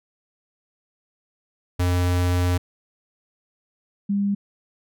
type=tone pair in turn; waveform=square / sine; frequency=89.2 / 200.8 Hz; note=F2 / G3; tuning=+37 / +42 cents; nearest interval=octave + major second; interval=1405 cents; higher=second; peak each=-19 dBFS; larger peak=neither; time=1.79-2.58 / 4.09-4.35 s; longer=first; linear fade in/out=10 ms; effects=none